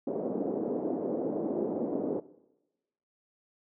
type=band-pass noise; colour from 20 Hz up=pink; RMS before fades=-32 dBFS; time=0.07-2.2 s; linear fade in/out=5 ms; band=240 to 550 Hz; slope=24 dB/octave; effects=noise-tail reverb RT60 1.0 s tail -19 dB re dry